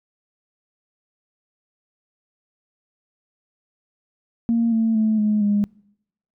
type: tone with pitch steps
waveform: sine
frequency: 231.5 / 224.6 / 218 / 211.6 / 205.3 Hz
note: A#3 / A3 / A3 / G#3 / G#3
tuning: -12 / +36 / -16 / +33 / -20 cents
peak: -15 dBFS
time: 4.49-5.64 s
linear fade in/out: 0 ms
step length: 230 ms
effects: noise-tail reverb RT60 0.8 s tail -26 dB re dry + tanh soft clip ceiling -11 dBFS